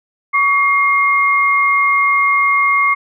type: tone pair together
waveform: sine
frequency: 1130 / 2133 Hz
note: C#6 / C7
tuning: +33 / +33 cents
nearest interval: major seventh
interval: 1100 cents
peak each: -13 dBFS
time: 0.33-2.95 s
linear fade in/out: 20 ms
effects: none